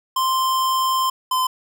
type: tone pair in turn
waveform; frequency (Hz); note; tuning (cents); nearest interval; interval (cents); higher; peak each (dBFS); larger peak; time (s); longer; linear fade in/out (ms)
square; 1045 / 1027.6; C6 / C6; -2 / -32; unison; 30; first; -18; neither; 0.16-1.1 / 1.31-1.47; first; 5
effects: none